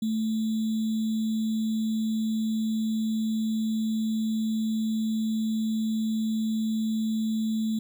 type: tone with sample-and-hold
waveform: sine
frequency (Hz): 220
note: A3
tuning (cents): 0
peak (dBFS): -24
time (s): 0.02-7.79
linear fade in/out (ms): 5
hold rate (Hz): 3675
effects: none